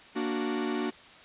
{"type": "chord", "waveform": "45% pulse", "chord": "Bb augmented", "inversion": "none", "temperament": "equal", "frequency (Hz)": [233.1, 293.7, 370], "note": ["Bb3", "D4", "F#4"], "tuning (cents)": [0, 0, 0], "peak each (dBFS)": -33, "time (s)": [0.15, 0.91], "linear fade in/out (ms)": 20, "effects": ["white hiss -51 dBFS RMS until 1.24 s", "resampled to 8000 Hz"]}